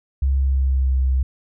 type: tone with pitch glide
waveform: sine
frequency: 67.6 to 65.3 Hz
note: C#2 to C2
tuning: -43 to -3 cents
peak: -15 dBFS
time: 0.22-1.23 s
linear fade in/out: 5 ms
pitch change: -60 cents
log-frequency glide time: 0.33-0.98 s
effects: none